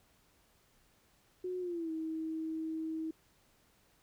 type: tone with pitch glide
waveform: sine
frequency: 364.9 to 319.5 Hz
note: F#4 to D#4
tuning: -24 to +46 cents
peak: -35 dBFS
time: 1.44-3.11 s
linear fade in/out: 5 ms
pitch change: -230 cents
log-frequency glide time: 1.6-1.91 s
effects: pink hiss -69 dBFS RMS until 4.02 s

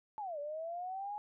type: linear two-way sweep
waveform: sine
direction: down then up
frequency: 880 to 570 to 842 Hz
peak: -38 dBFS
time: 0.18-1.18 s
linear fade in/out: 0 ms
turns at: 0.39 s
effects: none

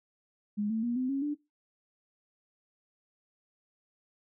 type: tone with pitch steps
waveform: sine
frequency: 207.7 / 222.6 / 238.6 / 255.7 / 274.1 / 293.7 Hz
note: G#3 / A3 / A#3 / C4 / C#4 / D4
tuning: 0 / +20 / +41 / -40 / -19 / 0 cents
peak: -28 dBFS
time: 0.57-1.35 s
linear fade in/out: 20 ms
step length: 130 ms
effects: noise-tail reverb RT60 0.2 s tail -19 dB re dry

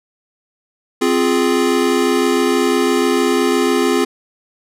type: chord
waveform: square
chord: F minor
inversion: second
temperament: equal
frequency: 261.6 / 349.2 / 415.3 Hz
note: C4 / F4 / Ab4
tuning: 0 / 0 / 0 cents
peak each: -18 dBFS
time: 1.01-4.05 s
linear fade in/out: 10 ms
effects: low-pass 12000 Hz 12 dB/octave

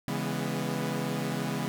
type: chord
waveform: sawtooth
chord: C# minor seventh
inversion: none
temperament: equal with one note detuned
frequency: 138.59 / 164.81 / 204.3 / 246.9 Hz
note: C#3 / E3 / G#3 / B3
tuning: 0 / 0 / -28 / 0 cents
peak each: -31 dBFS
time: 0.08-1.68 s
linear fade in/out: 0 ms
effects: none

